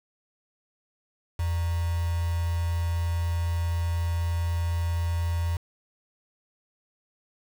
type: tone with quantisation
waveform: sine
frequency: 84.8 Hz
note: E2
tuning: 50 cents sharp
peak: -24 dBFS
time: 1.39-5.57 s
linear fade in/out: 5 ms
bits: 6
effects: none